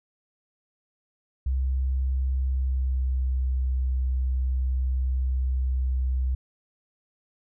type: tone with pitch glide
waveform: sine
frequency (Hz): 65.41 to 64.25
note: C2 to C2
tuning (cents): 0 to -31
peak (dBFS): -22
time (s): 1.46-6.35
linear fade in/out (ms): 5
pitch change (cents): -31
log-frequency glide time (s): 2.48-3.22
effects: none